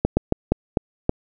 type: slowing click train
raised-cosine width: 2 ms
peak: -3 dBFS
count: 6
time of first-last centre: 0.05-1.094 s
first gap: 120 ms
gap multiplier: 1.28
effects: none